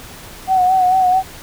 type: tone with vibrato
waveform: sine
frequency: 743 Hz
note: F#5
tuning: 7 cents sharp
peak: -10 dBFS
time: 0.47-1.23 s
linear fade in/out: 50 ms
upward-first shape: sine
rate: 4.5 Hz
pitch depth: 42 cents each way
effects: pink hiss -36 dBFS RMS until 1.42 s